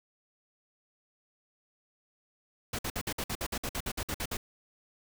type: noise bursts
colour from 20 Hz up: pink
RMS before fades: -34 dBFS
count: 15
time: 2.73-4.37 s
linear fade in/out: 5 ms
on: 58 ms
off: 55 ms
effects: none